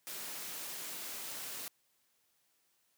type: high-pass noise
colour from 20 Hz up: white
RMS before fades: -43 dBFS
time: 0.07-1.68 s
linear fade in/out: 0 ms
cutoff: 160 Hz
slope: 12 dB/octave
effects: white hiss -75 dBFS RMS until 2.97 s + high-pass 80 Hz 12 dB/octave